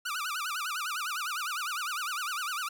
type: tone with vibrato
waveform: sawtooth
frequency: 1318.5 Hz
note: E6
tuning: in tune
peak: -28 dBFS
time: 0.05-2.69 s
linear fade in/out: 10 ms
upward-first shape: sine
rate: 9.9 Hz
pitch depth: 230 cents each way
effects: none

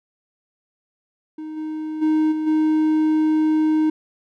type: tone with level steps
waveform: triangle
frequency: 311.1 Hz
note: D#4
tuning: in tune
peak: -27 / -23 / -13 / -19 / -13 dBFS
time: 1.38-3.9 s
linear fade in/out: 5 ms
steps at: 1.56 / 2.01 / 2.31 / 2.46 s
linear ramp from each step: 20 ms
effects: none

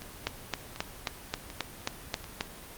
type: two click trains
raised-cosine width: 0.2 ms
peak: -11 / -24 dBFS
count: 9 / 4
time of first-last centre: 0.27-2.409 / 0.02-2.242 s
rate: 3.74 / 1.35 Hz
effects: pink hiss -46 dBFS RMS until 2.77 s + Opus 24 kbps

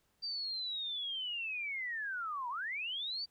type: linear two-way sweep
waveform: sine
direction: down then up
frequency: 4699 to 932.3 to 4699 Hz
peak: -36 dBFS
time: 0.22-3.26 s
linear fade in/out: 20 ms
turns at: 2.49 s
effects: pink hiss -75 dBFS RMS until 3.3 s

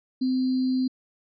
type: tone with sample-and-hold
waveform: sine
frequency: 257.7 Hz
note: C4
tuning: 26 cents flat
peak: -21 dBFS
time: 0.21-0.88 s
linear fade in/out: 10 ms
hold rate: 4410 Hz
effects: resampled to 16000 Hz

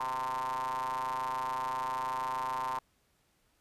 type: ring-modulated tone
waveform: square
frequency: 63.9 Hz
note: C2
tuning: 40 cents flat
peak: -30 dBFS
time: 0-2.79 s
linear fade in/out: 5 ms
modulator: 972 Hz
effects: pink hiss -72 dBFS RMS until 3.6 s + resampled to 32000 Hz

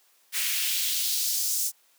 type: noise with high-pass filter sweep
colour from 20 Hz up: white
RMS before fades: -27 dBFS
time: 0.32-1.72 s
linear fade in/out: 50 ms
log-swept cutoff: 2000 to 6800 Hz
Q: 1.6
effects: white hiss -63 dBFS RMS until 1.98 s + high-pass 400 Hz 12 dB/octave

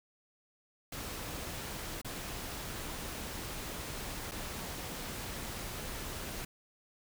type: noise with dropouts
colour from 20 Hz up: pink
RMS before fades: -41 dBFS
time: 0.92-6.45 s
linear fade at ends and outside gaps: 5 ms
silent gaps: 2.016-2.046 / 4.313-4.317 s
effects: none

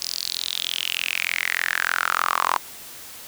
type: tone with high-pass filter sweep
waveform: sawtooth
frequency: 43.3 Hz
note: F1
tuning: 14 cents flat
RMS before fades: -25 dBFS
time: 0.01-2.58 s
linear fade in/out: 0 ms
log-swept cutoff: 5100 to 990 Hz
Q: 5.9
effects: white hiss -40 dBFS RMS until 3.27 s

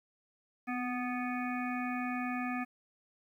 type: harmonic tone with a mistuned harmonic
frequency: 246.9 Hz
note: B3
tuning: in tune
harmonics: 1 / 3 / 5 / 7 / 9 / 10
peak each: -35 / -40 / -42 / -43 / -45 / -45 dBFS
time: 0.67-2.65 s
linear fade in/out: 20 ms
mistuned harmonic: 1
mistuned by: +25 cents
effects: 11-bit

